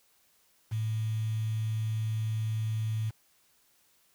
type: tone with quantisation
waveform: sine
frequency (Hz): 110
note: A2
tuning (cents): 0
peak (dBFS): -28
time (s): 0.71-3.11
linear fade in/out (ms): 20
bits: 8
effects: white hiss -67 dBFS RMS until 4.14 s